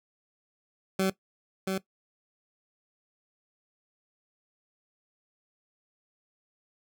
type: tone with echo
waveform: 20% pulse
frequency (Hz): 190.5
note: G3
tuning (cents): -49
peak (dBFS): -19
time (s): 0.99-1.1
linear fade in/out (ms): 5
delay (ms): 680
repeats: 1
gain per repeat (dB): -4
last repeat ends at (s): 1.78
effects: noise-tail reverb RT60 0.1 s tail -17 dB re dry